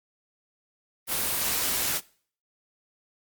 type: noise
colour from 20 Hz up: white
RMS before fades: -27 dBFS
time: 1.07-2.01 s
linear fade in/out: 50 ms
effects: noise-tail reverb RT60 0.5 s tail -22 dB re dry + Opus 32 kbps